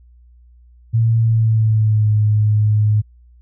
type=tone with pitch glide; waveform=sine; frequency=113.9 to 106.27 Hz; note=A#2 to G#2; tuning=-40 to +40 cents; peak=-11 dBFS; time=0.93-3.02 s; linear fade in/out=20 ms; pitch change=-120 cents; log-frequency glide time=1.2-2.1 s; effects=added 60 Hz sine -44 dBFS peak until 3.41 s